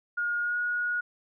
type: tone with pitch glide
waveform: sine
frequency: 1428 to 1448.8 Hz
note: F6 to F#6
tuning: +38 to -37 cents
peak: -26 dBFS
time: 0.17-1.01 s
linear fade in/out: 10 ms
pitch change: +25 cents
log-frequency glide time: 0.41-0.57 s
effects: none